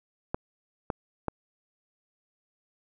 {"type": "clicks", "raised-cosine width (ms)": 1, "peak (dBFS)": -14, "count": 3, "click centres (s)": [0.345, 0.902, 1.283], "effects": []}